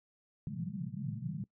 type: band-pass noise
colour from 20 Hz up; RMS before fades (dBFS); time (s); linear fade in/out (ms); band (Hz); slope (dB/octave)
white; -39; 0.47-1.44; 2; 110 to 210; 96
effects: noise-tail reverb RT60 0.1 s tail -21 dB re dry